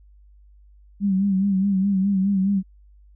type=tone with vibrato; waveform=sine; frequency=194.9 Hz; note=G3; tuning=10 cents flat; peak=-17 dBFS; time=1-2.63 s; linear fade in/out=50 ms; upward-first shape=sine; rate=4.8 Hz; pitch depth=65 cents each way; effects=added 50 Hz sine -48 dBFS peak until 3.15 s